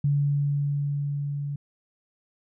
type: tone with level ramp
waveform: sine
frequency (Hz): 143.2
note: D3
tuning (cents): -43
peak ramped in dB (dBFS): -19 to -28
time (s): 0.04-1.56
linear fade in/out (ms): 5
effects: none